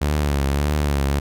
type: tone with vibrato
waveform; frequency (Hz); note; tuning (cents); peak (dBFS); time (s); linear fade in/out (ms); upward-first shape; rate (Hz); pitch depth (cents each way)
sawtooth; 71.9; D2; -36; -14; 0.01-1.2; 10; triangle; 1.7; 86
effects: none